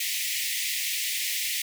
pink high-pass noise, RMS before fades -29 dBFS, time 0-1.62 s, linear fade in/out 5 ms, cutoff 1900 Hz, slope 96 dB/octave, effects none

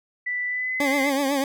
sine tone with pitch glide, 1978 to 2062 Hz, B6 to C7, +2 to -26 cents, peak -24 dBFS, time 0.26-1.1 s, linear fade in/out 10 ms, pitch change +72 cents, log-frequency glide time 0.47-0.93 s
20% pulse tone with vibrato, 277.2 Hz, C#4, in tune, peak -16 dBFS, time 0.8-1.44 s, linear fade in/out 2 ms, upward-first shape triangle, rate 8 Hz, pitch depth 91 cents each way
effects none

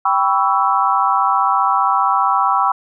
sine chord, C# half-diminished seventh, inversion second, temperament equal with one note detuned, 784 / 987.8 / 1122.9 / 1318.5 Hz, G5 / B5 / C#6 / E6, 0 / 0 / +22 / 0 cents, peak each -18 dBFS, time 0.05-2.72 s, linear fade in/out 5 ms, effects none

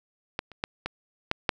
clicks, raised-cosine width 0.3 ms, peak -12 / -29 / -11 / -14 / -8 / -6 dBFS, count 6, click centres 0.391 / 0.517 / 0.639 / 0.86 / 1.314 / 1.492 s, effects none

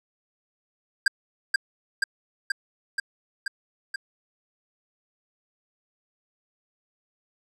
square tone with echo, 1600 Hz, G6, 35 cents sharp, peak -16 dBFS, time 1.06-1.08 s, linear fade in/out 5 ms, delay 480 ms, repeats 6, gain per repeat -2 dB, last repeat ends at 3.96 s, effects low-pass 8000 Hz 12 dB/octave

